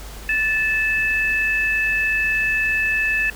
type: tone pair together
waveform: sine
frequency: 1749.4 / 2614 Hz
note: A6 / E7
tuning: -10 / -15 cents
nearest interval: perfect fifth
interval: 695 cents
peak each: -20 dBFS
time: 0.29-3.3 s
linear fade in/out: 2 ms
effects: added 50 Hz sine -35 dBFS peak until 3.35 s + pink hiss -39 dBFS RMS until 3.35 s